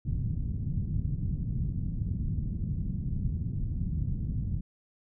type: low-pass noise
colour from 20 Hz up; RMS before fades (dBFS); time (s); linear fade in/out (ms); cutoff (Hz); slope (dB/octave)
white; -31; 0.05-4.61; 10; 160; 24
effects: none